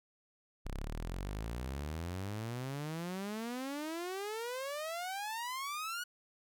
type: exponential sweep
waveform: sawtooth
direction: up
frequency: 31.38 to 1474 Hz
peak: -34 dBFS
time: 0.65-6.04 s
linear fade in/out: 10 ms
effects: none